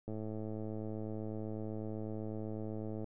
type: click train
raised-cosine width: 2 ms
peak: -29 dBFS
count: 321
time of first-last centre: 0.08-3.043 s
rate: 108 Hz
effects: none